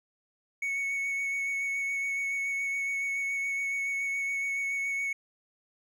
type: tone with vibrato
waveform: triangle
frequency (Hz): 2217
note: C#7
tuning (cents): 0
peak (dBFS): -27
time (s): 0.62-5.13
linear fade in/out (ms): 5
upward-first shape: sine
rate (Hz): 7.1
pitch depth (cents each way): 13
effects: none